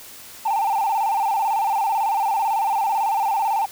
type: tone with vibrato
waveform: sine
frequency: 843 Hz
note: G#5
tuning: 26 cents sharp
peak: -16 dBFS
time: 0.45-3.66 s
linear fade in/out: 10 ms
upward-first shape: square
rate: 18 Hz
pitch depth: 100 cents each way
effects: tanh soft clip ceiling -16 dBFS + white hiss -41 dBFS RMS until 3.71 s